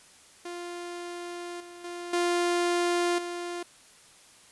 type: tone with level steps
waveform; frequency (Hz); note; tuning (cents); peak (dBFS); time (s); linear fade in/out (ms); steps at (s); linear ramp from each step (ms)
sawtooth; 349.2; F4; 0; -32 / -40 / -32 / -20 / -29; 0.45-3.63; 5; 1.6 / 1.84 / 2.13 / 3.18; 5
effects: white hiss -55 dBFS RMS until 4.51 s + resampled to 24000 Hz